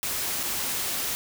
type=noise with dropouts; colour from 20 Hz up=white; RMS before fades=-29 dBFS; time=0.03-1.15 s; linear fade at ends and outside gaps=0 ms; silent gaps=0.43-0.434 s; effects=none